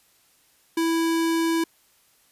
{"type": "tone", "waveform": "square", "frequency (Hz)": 329.6, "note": "E4", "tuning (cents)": 0, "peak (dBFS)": -21, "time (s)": [0.77, 1.64], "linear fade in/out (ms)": 5, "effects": ["white hiss -61 dBFS RMS until 2.31 s", "resampled to 32000 Hz"]}